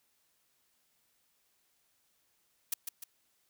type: noise with echo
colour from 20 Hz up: blue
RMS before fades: -31 dBFS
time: 2.72-2.74 s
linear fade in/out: 5 ms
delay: 150 ms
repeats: 2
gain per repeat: -6 dB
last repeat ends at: 3.04 s
effects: white hiss -74 dBFS RMS until 3.49 s